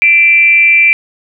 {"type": "tone with frequency modulation", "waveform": "sine", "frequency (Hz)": 2349, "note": "D7", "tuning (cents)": 0, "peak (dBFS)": -4, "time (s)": [0.02, 0.93], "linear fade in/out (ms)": 0, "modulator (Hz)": 313, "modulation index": 0.38, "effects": []}